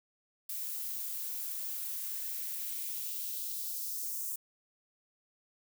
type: noise with high-pass filter sweep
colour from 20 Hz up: violet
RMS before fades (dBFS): -38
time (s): 0.49-4.36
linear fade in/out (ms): 5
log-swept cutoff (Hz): 390 to 7200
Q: 1.6
effects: none